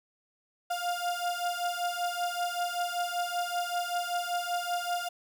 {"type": "beating tone pair", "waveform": "35% pulse", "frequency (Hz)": [701, 706.2], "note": ["F5", "F5"], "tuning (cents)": [6, 19], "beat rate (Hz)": 5.2, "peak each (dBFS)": -31, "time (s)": [0.7, 5.09], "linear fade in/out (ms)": 10, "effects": []}